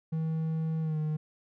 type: tone with pitch glide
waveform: triangle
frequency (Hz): 160.1 to 153.93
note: D#3 to D#3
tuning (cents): +50 to -18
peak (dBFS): -26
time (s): 0.12-1.17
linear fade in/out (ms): 10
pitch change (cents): -68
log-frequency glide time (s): 0.81-0.98
effects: none